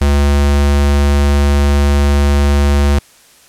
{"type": "tone", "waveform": "square", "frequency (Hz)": 71.3, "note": "C#2", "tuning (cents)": 49, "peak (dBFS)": -9, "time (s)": [0.01, 2.99], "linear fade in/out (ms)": 5, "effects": ["white hiss -45 dBFS RMS until 3.48 s", "low-pass 11000 Hz 12 dB/octave"]}